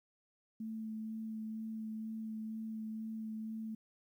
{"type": "tone with vibrato", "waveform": "sine", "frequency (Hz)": 220, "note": "A3", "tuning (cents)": 0, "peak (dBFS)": -39, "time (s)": [0.6, 3.75], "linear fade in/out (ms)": 5, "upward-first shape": "sine", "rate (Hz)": 2.1, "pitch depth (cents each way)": 12, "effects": ["12-bit"]}